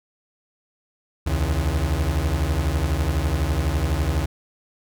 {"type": "beating tone pair", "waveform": "35% pulse", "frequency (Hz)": [68.2, 80.2], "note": ["C#2", "E2"], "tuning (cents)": [-28, -47], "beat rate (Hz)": 12, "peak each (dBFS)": -21, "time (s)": [1.26, 4.26], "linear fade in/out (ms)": 10, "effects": []}